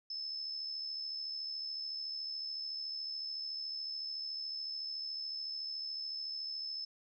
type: tone with amplitude modulation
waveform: sine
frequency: 5240 Hz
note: E8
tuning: 11 cents flat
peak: -36 dBFS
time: 0.1-6.85 s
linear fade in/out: 5 ms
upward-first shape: sine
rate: 73.8 Hz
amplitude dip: 45%
effects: none

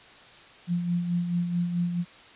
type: tone with tremolo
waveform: sine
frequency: 174.3 Hz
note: F3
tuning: 3 cents flat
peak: -22 dBFS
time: 0.67-2.05 s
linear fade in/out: 50 ms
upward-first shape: sine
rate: 4.6 Hz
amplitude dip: 50%
effects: white hiss -50 dBFS RMS until 2.35 s + resampled to 8000 Hz

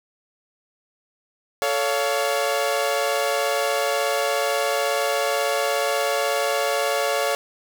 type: chord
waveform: sawtooth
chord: A augmented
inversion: none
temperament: equal with one note detuned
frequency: 440 / 562.1 / 698.5 Hz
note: A4 / C#5 / E#5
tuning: 0 / +24 / 0 cents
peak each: -23 / -19 / -22 dBFS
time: 1.62-7.35 s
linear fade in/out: 0 ms
effects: none

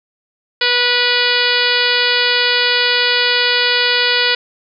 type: harmonic tone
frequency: 489 Hz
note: B4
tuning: 17 cents flat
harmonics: 1 / 2 / 3 / 4 / 5 / 6 / 7 / 8 / 9 / 10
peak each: -22 / -26 / -19 / -20 / -21 / -20 / -21 / -22 / -20 / -24 dBFS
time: 0.61-4.35 s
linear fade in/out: 5 ms
effects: none

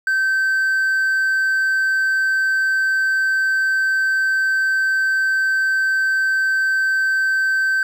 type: tone with hard clipping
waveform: triangle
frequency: 1549 Hz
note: G6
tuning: 21 cents flat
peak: -16 dBFS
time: 0.07-7.83 s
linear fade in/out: 2 ms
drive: 5 dB
effects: none

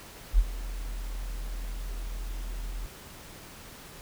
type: tone with ADSR envelope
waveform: sine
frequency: 41.65 Hz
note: E1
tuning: 19 cents sharp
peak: -14 dBFS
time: 0.33-2.86 s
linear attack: 54 ms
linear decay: 47 ms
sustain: -18 dB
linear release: 4 ms
effects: pink hiss -47 dBFS RMS until 4.01 s

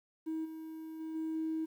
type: tone with level steps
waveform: triangle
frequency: 318.9 Hz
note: D#4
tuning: 43 cents sharp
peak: -31 / -40 / -36 / -31 / -29 dBFS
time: 0.26-1.66 s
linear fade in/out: 20 ms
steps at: 0.44 / 0.99 / 1.14 / 1.34 s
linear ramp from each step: 20 ms
effects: tanh soft clip ceiling -30 dBFS + 11-bit

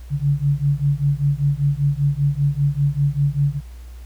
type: beating tone pair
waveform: sine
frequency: 140 / 145.1 Hz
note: C#3 / D3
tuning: +18 / -21 cents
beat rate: 5.1 Hz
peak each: -19 / -19 dBFS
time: 0.1-3.61 s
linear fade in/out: 50 ms
effects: added 60 Hz sine -34 dBFS peak until 4.05 s + pink hiss -52 dBFS RMS until 4.05 s

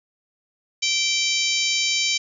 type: harmonic tone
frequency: 777 Hz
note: G5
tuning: 16 cents flat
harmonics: 3 / 4 / 5 / 6 / 7 / 8 / 9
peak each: -25 / -26 / -27 / -28 / -28 / -29 / -30 dBFS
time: 0.82-2.18 s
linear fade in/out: 10 ms
effects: none

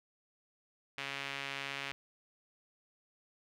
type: tone with band-pass filter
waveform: sawtooth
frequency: 138.59 Hz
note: C#3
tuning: in tune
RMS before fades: -41 dBFS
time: 0.98-1.92 s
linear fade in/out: 0 ms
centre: 2500 Hz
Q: 1.8
effects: none

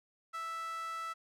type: tone with high-pass filter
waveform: sawtooth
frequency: 659 Hz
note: E5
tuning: 1 cent flat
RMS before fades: -40 dBFS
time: 0.33-1.14 s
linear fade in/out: 20 ms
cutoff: 1400 Hz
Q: 6.7
effects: low-pass 12000 Hz 12 dB/octave

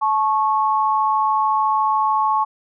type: tone pair together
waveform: sine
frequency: 866.2 / 1100 Hz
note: A5 / C#6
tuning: -27 / -14 cents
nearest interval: major third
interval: 413 cents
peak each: -18 dBFS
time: 0.01-2.45 s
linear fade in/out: 20 ms
effects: none

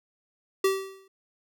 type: tone with exponential decay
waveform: square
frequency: 385.9 Hz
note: G4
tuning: 27 cents flat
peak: -19 dBFS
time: 0.64-1.08 s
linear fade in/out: 5 ms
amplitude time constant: 95 ms
effects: none

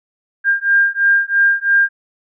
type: beating tone pair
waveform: sine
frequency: 1601 / 1604 Hz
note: G6 / G6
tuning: +36 / +39 cents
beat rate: 3 Hz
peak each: -14 dBFS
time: 0.44-1.89 s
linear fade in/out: 50 ms
effects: none

